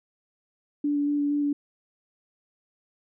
sine tone with vibrato, 289.7 Hz, D4, 24 cents flat, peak -22 dBFS, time 0.84-1.53 s, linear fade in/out 5 ms, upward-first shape square, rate 4.3 Hz, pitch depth 9 cents each way, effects none

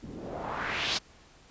white noise with low-pass filter sweep, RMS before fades -34 dBFS, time 0.02-0.99 s, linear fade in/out 20 ms, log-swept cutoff 210 to 4900 Hz, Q 1.9, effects pink hiss -57 dBFS RMS until 1.5 s + resampled to 16000 Hz

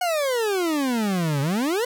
40% pulse exponential two-way sweep, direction down then up, 740 to 135 to 512 Hz, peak -20 dBFS, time 0.01-1.85 s, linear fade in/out 5 ms, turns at 1.41 s, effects none

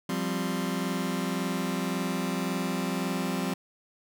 sawtooth chord, F suspended second, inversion none, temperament just, 174.61 / 196.44 / 261.9 Hz, F3 / G3 / C4, 0 / +4 / +2 cents, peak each -28 dBFS, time 0.09-3.54 s, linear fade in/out 5 ms, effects none

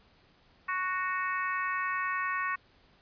harmonic tone, 370 Hz, F#4, in tune, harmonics 3 / 4 / 5 / 6 / 7, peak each -32 / -37 / -34 / -41 / -42 dBFS, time 0.68-2.56 s, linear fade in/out 10 ms, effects pink hiss -63 dBFS RMS until 3.01 s + resampled to 11025 Hz

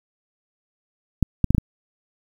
clicks, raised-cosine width 5 ms, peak -4 dBFS, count 5, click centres 1.227 / 1.443 / 1.506 / 1.548 / 1.582 s, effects 7-bit

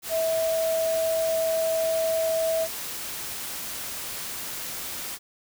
sine tone in noise, 650 Hz, E5, 24 cents flat, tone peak -22 dBFS, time 0.09-2.68 s, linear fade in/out 50 ms, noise white, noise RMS -34 dBFS, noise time 0.02-5.19 s, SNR +9 dB, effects none

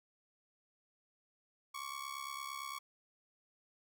sawtooth ring-modulated tone, 1117 Hz, C#6, 13 cents sharp, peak -35 dBFS, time 1.74-2.79 s, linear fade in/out 10 ms, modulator 34.4 Hz, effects none

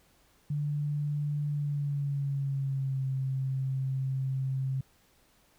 sine tone with pitch glide, 146.83 to 133.1 Hz, D3 to C3, 0 to +30 cents, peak -28 dBFS, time 0.5-4.81 s, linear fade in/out 5 ms, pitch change -170 cents, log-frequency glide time 1.48-3.05 s, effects pink hiss -65 dBFS RMS until 5.58 s

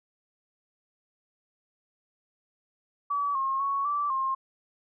sine tone with pitch steps, 1144 / 1075 / 1110 / 1163 / 1065 Hz, D6 / C6 / C#6 / D6 / C6, -46 / +47 / +2 / -17 / +30 cents, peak -25 dBFS, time 3.1-4.35 s, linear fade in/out 10 ms, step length 250 ms, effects none

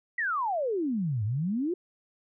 sine exponential two-way sweep, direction down then up, 1991 to 99.7 to 374.8 Hz, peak -26 dBFS, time 0.18-1.74 s, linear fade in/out 5 ms, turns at 1.24 s, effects none

